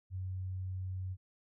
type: tone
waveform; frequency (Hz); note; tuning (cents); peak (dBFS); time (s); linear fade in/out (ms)
sine; 93.2; F#2; +13; -36; 0.1-1.17; 50
effects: none